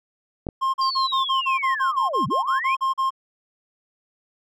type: clicks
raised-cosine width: 2 ms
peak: -16 dBFS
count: 2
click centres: 0.468 / 0.488 s
type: tone bursts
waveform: triangle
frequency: 1063 Hz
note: C6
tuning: 27 cents sharp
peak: -17 dBFS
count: 15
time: 0.61-3.106 s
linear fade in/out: 20 ms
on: 130 ms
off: 39 ms
type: linear two-way sweep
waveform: sine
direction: down then up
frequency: 4811 to 112.5 to 2559 Hz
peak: -25 dBFS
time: 0.81-2.75 s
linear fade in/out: 5 ms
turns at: 2.27 s
effects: none